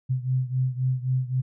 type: beating tone pair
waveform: sine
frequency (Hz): 127.6 / 131.4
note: C3 / C3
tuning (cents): -43 / +8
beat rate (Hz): 3.8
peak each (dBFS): -24 / -27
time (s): 0.09-1.42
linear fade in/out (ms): 20
effects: none